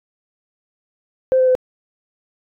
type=tone with pitch steps; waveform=sine; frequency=520 / 514.9 / 509.9 Hz; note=C5 / C5 / C5; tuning=-11 / -28 / -45 cents; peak=-10 dBFS; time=1.32-1.551 s; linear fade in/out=0 ms; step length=77 ms; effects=tanh soft clip ceiling -6 dBFS